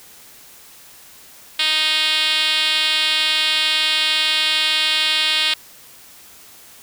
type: tone with band-pass filter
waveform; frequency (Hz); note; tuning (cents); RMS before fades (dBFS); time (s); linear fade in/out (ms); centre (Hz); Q
5% pulse; 311.1; D#4; 0; -18; 1.59-5.54; 5; 3700; 2
effects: white hiss -44 dBFS RMS until 6.82 s